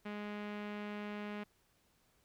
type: tone with low-pass filter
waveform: sawtooth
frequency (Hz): 207.7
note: G#3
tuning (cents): 0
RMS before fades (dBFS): -43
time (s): 0.05-1.44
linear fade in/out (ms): 10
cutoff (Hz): 2500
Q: 1.6
effects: pink hiss -73 dBFS RMS until 2.24 s